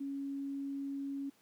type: tone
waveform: sine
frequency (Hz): 277.2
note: C#4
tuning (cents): 0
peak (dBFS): -36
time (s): 0-1.3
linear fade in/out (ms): 10
effects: pink hiss -68 dBFS RMS until 1.41 s + high-pass 150 Hz 12 dB/octave